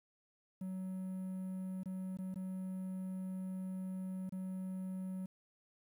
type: tone with dropouts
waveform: triangle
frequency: 187.1 Hz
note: F#3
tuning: 20 cents sharp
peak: -37 dBFS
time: 0.61-5.26 s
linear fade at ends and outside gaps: 5 ms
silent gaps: 1.834-1.857 / 2.172-2.186 / 2.343-2.357 / 4.294-4.322 s
effects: 11-bit